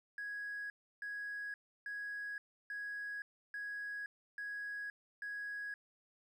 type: tone bursts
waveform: triangle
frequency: 1661.2 Hz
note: G#6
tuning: in tune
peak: -37 dBFS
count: 7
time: 0.18-5.74 s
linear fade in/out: 2 ms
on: 520 ms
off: 320 ms
effects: tanh soft clip ceiling -37 dBFS